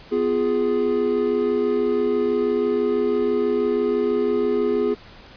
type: chord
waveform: triangle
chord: F diminished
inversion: second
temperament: equal with one note detuned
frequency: 250 / 349.2 / 415.3 Hz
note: Cb4 / F4 / Ab4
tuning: +21 / 0 / 0 cents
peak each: -23 / -23 / -18 dBFS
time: 0.11-4.95 s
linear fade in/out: 20 ms
effects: pink hiss -45 dBFS RMS until 5.36 s + resampled to 11025 Hz